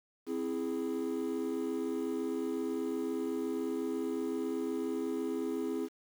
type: chord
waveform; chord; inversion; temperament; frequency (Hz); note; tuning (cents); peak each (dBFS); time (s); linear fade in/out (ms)
triangle; C augmented; none; equal; 261.6 / 329.6 / 415.3; C4 / E4 / G#4; 0 / 0 / 0; -34; 0.26-5.89; 50
effects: tanh soft clip ceiling -24 dBFS + 9-bit